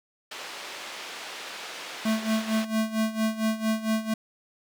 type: band-pass noise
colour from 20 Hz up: white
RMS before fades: -39 dBFS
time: 0.31-2.65 s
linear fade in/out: 5 ms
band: 360 to 3800 Hz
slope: 12 dB/octave
type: tone with tremolo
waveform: square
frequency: 220 Hz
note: A3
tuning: in tune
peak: -22 dBFS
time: 2.05-4.14 s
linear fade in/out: 5 ms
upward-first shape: sine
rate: 4.4 Hz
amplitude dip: 80%
effects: none